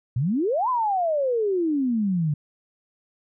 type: exponential two-way sweep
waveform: sine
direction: up then down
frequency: 112.1 to 1046.5 to 143.2 Hz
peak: -20 dBFS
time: 0.16-2.34 s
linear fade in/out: 5 ms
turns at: 0.69 s
effects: none